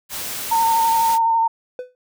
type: noise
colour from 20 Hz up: white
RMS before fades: -28 dBFS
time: 0.09-1.19 s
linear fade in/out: 50 ms
type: tone with vibrato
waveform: sine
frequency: 910 Hz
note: A#5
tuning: 42 cents flat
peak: -14 dBFS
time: 0.51-1.48 s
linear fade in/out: 10 ms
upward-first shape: square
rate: 12 Hz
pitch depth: 16 cents each way
type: tone with exponential decay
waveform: triangle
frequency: 501 Hz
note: B4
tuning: 25 cents sharp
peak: -21 dBFS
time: 1.79-1.95 s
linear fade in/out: 1 ms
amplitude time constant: 33 ms
effects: none